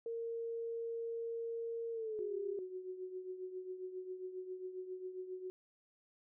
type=tone with pitch glide; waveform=sine; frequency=461 to 403.6 Hz; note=A#4 to G#4; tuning=-19 to -49 cents; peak=-38 dBFS; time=0.06-2.59 s; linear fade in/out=2 ms; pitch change=-230 cents; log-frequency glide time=1.92-2.36 s
type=tone with tremolo; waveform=sine; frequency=370 Hz; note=F#4; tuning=in tune; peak=-39 dBFS; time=2.19-5.5 s; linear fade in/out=0 ms; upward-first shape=triangle; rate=7.4 Hz; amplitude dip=70%
effects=none